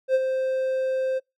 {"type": "tone with ADSR envelope", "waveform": "triangle", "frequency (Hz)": 523.3, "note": "C5", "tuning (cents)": 0, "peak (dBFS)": -13, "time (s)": [0.08, 1.2], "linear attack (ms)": 66, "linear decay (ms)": 37, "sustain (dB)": -7, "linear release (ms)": 26, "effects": ["noise-tail reverb RT60 0.2 s tail -26 dB re dry", "MP3 96 kbps"]}